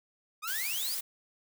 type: exponential sweep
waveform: sawtooth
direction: up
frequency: 1191 to 5270 Hz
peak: -32 dBFS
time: 0.42-0.96 s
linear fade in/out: 20 ms
type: noise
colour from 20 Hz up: blue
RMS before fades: -35 dBFS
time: 0.47-1.01 s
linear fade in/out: 10 ms
effects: none